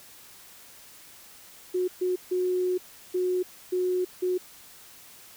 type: tone bursts at uneven times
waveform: sine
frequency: 364.5 Hz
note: F#4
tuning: 26 cents flat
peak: -23 dBFS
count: 6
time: 1.74-1.88 / 2.01-2.16 / 2.31-2.78 / 3.14-3.43 / 3.72-4.05 / 4.22-4.38 s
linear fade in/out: 10 ms
effects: white hiss -50 dBFS RMS until 5.36 s